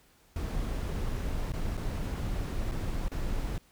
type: noise with dropouts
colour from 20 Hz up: brown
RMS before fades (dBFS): -32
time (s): 0.36-3.58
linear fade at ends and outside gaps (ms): 2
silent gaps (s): 1.521-1.536 / 1.771-1.775 / 2.714-2.718 / 3.083-3.116
effects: pink hiss -63 dBFS RMS until 3.71 s